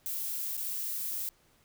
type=noise with dropouts; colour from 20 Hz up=violet; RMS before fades=-35 dBFS; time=0.06-1.29 s; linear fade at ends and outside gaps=0 ms; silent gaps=0.568-0.576 s; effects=pink hiss -66 dBFS RMS until 1.64 s